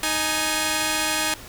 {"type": "tone pair together", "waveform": "5% pulse", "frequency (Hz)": [311.1, 836.8], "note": ["D#4", "G#5"], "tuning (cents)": [0, 13], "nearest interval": "octave + perfect fourth", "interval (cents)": 1713, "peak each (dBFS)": [-13, -12], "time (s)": [0.03, 1.34], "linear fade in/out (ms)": 2, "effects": ["pink hiss -41 dBFS RMS until 1.48 s"]}